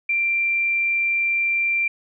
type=tone; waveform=sine; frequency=2363 Hz; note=D7; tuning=10 cents sharp; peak=-18 dBFS; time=0.09-1.88 s; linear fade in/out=5 ms; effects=none